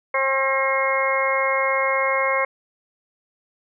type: harmonic tone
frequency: 268.4 Hz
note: C4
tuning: 44 cents sharp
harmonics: 2 / 3 / 4 / 5 / 6 / 7 / 8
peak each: -23 / -32 / -23 / -33 / -32 / -30 / -23 dBFS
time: 0.14-2.45 s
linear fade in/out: 5 ms
effects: none